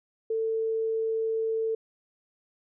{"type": "tone", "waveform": "sine", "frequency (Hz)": 446.3, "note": "A4", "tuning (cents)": 25, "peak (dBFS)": -25, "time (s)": [0.3, 1.75], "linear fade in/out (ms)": 5, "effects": []}